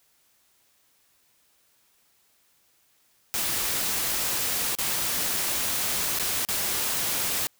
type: noise with dropouts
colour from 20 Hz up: white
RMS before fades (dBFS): -27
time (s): 3.34-7.47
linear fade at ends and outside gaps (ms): 0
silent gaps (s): 4.751-4.786 / 6.188-6.197 / 6.45-6.487
effects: white hiss -65 dBFS RMS until 7.59 s